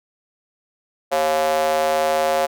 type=tone with high-pass filter; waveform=square; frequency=77.78 Hz; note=D#2; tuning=in tune; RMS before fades=-19 dBFS; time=1.11-2.47 s; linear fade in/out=20 ms; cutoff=610 Hz; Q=5.8; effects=none